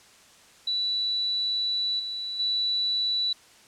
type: tone with level steps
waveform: sine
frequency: 3951 Hz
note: B7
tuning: in tune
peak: -24 / -30 / -23 dBFS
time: 0.67-3.33 s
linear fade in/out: 5 ms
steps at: 1.99 / 2.39 s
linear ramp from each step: 10 ms
effects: white hiss -54 dBFS RMS until 3.67 s + low-pass 8000 Hz 12 dB/octave